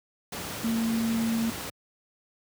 sine tone in noise, 227.6 Hz, A#3, 41 cents flat, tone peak -24 dBFS, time 0.64-1.5 s, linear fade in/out 5 ms, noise pink, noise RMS -35 dBFS, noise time 0.32-1.7 s, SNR +8 dB, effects high-pass 100 Hz 12 dB/octave

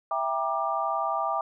sine chord, E half-diminished seventh, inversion none, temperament just, 659.3 / 791.1 / 949.3 / 1186.7 Hz, E5 / G5 / Bb5 / D6, 0 / +16 / +31 / +18 cents, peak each -31 / -30 / -33 / -29 dBFS, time 0.11-1.41 s, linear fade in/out 2 ms, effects none

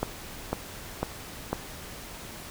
click train, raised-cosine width 1 ms, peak -12 dBFS, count 4, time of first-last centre 0.03-1.53 s, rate 2 Hz, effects pink hiss -42 dBFS RMS until 2.5 s

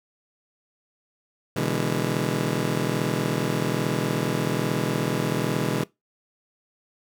20% pulse chord, E dominant seventh, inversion second, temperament just, 123.61 / 148.33 / 164.81 / 206 Hz, B2 / D3 / E3 / G#3, +2 / +18 / 0 / -14 cents, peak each -24 dBFS, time 1.56-5.84 s, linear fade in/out 5 ms, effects noise-tail reverb RT60 0.2 s tail -22 dB re dry

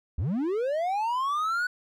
triangle linear sweep, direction up, 61.1 to 1492 Hz, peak -23 dBFS, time 0.18-1.67 s, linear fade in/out 5 ms, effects none

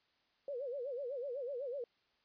sine tone with vibrato, 523.3 Hz, C5, in tune, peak -38 dBFS, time 0.48-1.84 s, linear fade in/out 2 ms, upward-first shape sine, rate 8 Hz, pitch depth 180 cents each way, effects white hiss -75 dBFS RMS until 2.24 s + resampled to 11025 Hz

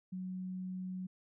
sine tone, 185 Hz, F#3, in tune, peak -38 dBFS, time 0.12-1.07 s, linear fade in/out 10 ms, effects none

